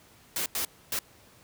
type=noise bursts at uneven times; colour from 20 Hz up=white; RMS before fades=-30 dBFS; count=3; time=0.36-0.46 / 0.55-0.65 / 0.92-0.99 s; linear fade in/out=2 ms; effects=pink hiss -57 dBFS RMS until 1.43 s + high-pass 60 Hz 12 dB/octave